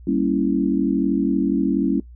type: chord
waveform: sine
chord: G diminished seventh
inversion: none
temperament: equal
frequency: 196 / 233.1 / 277.2 / 329.6 Hz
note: G3 / Bb3 / Db4 / Fb4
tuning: 0 / 0 / 0 / 0 cents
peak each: -23 / -24 / -20 / -23 dBFS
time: 0.07-2 s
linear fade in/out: 5 ms
effects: noise-tail reverb RT60 0.1 s tail -19 dB re dry + added 60 Hz sine -39 dBFS peak until 2.15 s